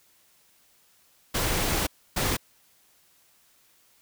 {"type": "noise bursts at uneven times", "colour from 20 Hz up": "pink", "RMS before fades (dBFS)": -26, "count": 2, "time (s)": [[1.34, 1.87], [2.16, 2.37]], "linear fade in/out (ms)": 10, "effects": ["white hiss -62 dBFS RMS until 4.01 s"]}